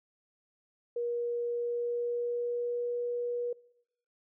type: tone with pitch glide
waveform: sine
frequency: 476.5 to 482.3 Hz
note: A#4 to B4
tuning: +38 to -41 cents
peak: -30 dBFS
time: 0.96-3.53 s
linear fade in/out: 5 ms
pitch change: +21 cents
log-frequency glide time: 1.47-2.96 s
effects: noise-tail reverb RT60 0.8 s tail -24 dB re dry